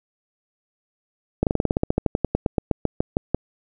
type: slowing click train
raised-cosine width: 2 ms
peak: -5 dBFS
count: 22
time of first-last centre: 1.43-3.346 s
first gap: 38 ms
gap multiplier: 1.08
effects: none